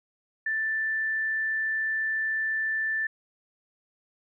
sine tone, 1766 Hz, A6, 6 cents sharp, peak -25 dBFS, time 0.46-3.07 s, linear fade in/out 5 ms, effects none

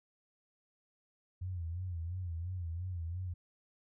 sine tone with vibrato, 87.31 Hz, F2, in tune, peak -36 dBFS, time 1.41-3.34 s, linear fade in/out 10 ms, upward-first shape sine, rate 2.9 Hz, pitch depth 110 cents each way, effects none

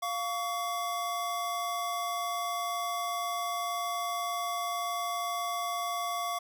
square tone pair together, 698.5 / 1130.2 Hz, F5 / C#6, 0 / +33 cents, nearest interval minor sixth, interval 833 cents, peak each -35 / -34 dBFS, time 0.02-6.39 s, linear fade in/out 10 ms, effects none

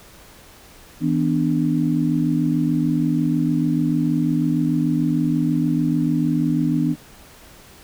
sine tone cluster, 161.6 / 249 / 295.5 Hz, E3 / B3 / D4, -34 / +14 / +11 cents, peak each -21 dBFS, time 1-6.96 s, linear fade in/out 50 ms, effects pink hiss -46 dBFS RMS until 7.83 s

